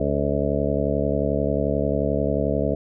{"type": "harmonic tone", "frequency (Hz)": 71.3, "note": "C#2", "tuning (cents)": 49, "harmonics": [1, 2, 3, 4, 6, 7, 8, 9], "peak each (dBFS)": [-28, -28, -28, -28, -28, -28, -28, -28], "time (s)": [0, 2.75], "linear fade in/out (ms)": 5, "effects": []}